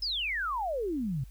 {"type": "exponential sweep", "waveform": "sine", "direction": "down", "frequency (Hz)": [5274, 123.47], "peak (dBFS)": -29, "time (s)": [0.02, 1.24], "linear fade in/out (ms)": 5, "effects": ["added 50 Hz sine -45 dBFS peak until 1.3 s", "white hiss -64 dBFS RMS until 1.3 s"]}